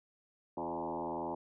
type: tone with frequency modulation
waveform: sine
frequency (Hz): 595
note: D5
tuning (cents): +22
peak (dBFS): -35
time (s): 0.57-1.35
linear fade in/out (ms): 5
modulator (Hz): 81.7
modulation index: 4.5
effects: none